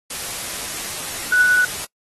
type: tone in noise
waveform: sine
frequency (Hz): 1480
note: F#6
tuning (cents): 0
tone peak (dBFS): -12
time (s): 1.32-1.65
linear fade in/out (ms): 5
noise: white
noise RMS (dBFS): -28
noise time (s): 0.1-1.85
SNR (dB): +13
effects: noise-tail reverb RT60 0.1 s tail -23 dB re dry + AAC 32 kbps